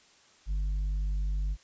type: tone with tanh clipping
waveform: sine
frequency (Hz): 49.36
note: G1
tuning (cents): +13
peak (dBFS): -28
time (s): 0.46-1.57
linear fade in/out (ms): 50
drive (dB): 4
effects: white hiss -60 dBFS RMS until 1.63 s + resampled to 16000 Hz